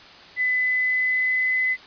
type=tone with pitch glide; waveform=sine; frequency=2007 to 2022 Hz; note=B6 to B6; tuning=+27 to +40 cents; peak=-19 dBFS; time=0.36-1.77 s; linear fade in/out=50 ms; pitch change=+13 cents; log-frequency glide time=0.52-1.65 s; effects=white hiss -45 dBFS RMS until 1.86 s + resampled to 11025 Hz